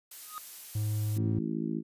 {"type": "noise", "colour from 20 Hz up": "blue", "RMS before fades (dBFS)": -44, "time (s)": [0.11, 1.18], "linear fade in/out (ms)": 5}
{"type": "tone with exponential growth", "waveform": "triangle", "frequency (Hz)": 1249, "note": "D#6", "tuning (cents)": 6, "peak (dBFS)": -32, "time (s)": [0.22, 0.38], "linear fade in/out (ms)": 0, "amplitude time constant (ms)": 34}
{"type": "tone with vibrato", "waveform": "triangle", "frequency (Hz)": 106.5, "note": "G#2", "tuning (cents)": 44, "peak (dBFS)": -26, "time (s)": [0.75, 1.39], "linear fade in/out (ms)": 5, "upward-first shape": "triangle", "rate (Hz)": 19, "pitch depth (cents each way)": 10}
{"type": "harmonic tone", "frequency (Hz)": 55, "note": "A1", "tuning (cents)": 0, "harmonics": [3, 4, 5, 6, 7], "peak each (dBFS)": [-36, -34, -37, -36, -44], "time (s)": [1.15, 1.83], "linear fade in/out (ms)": 50}
{"effects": ["resampled to 32000 Hz"]}